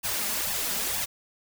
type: noise with flanger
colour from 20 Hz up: white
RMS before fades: -29 dBFS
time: 0.03-1.06 s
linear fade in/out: 20 ms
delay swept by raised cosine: 1.1 to 5 ms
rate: 2.1 Hz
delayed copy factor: +0.65
effects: none